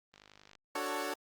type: click train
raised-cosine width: 0.2 ms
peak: -37 dBFS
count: 22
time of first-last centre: 0.14-0.553 s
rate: 50.9 Hz
type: chord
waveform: 15% pulse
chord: D major seventh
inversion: none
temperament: equal with one note detuned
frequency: 293.7 / 370 / 442.8 / 554.4 Hz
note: D4 / F#4 / A4 / C#5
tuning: 0 / 0 / +11 / 0 cents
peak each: -34 dBFS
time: 0.75-1.14 s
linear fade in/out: 5 ms
effects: Opus 32 kbps